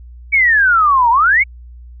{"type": "exponential two-way sweep", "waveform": "sine", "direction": "down then up", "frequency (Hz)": [2289, 907, 2289], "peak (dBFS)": -8, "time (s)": [0.32, 1.44], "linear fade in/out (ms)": 20, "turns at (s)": 1.1, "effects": ["added 60 Hz sine -33 dBFS peak until 2 s"]}